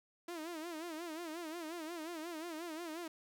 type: tone with vibrato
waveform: sawtooth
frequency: 328.8 Hz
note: E4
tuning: 4 cents flat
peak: -38 dBFS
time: 0.28-3.08 s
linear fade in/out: 5 ms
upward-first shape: sine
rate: 5.6 Hz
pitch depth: 120 cents each way
effects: none